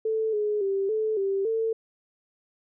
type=tone with pitch steps; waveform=sine; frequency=440.8 / 419.4 / 391.3 / 435.3 / 391.2 / 448.3 Hz; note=A4 / G#4 / G4 / A4 / G4 / A4; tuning=+3 / +17 / -3 / -19 / -4 / +32 cents; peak=-23 dBFS; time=0.05-1.73 s; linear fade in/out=5 ms; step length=280 ms; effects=none